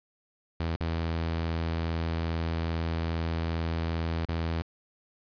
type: tone with dropouts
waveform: sawtooth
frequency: 82.41 Hz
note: E2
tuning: in tune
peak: -24 dBFS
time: 0.6-4.62 s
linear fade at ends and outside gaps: 0 ms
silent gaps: 0.76-0.807 / 4.252-4.287 s
effects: resampled to 11025 Hz + 9-bit